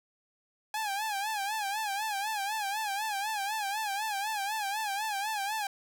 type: tone with vibrato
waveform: sawtooth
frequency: 830.6 Hz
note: G#5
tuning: in tune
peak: -27 dBFS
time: 0.74-5.67 s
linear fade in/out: 2 ms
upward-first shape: sine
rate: 4 Hz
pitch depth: 110 cents each way
effects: none